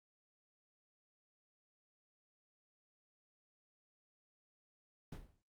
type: noise with exponential decay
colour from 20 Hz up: brown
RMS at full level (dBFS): -43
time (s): 5.12-5.42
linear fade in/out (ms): 5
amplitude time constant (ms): 64
effects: Opus 48 kbps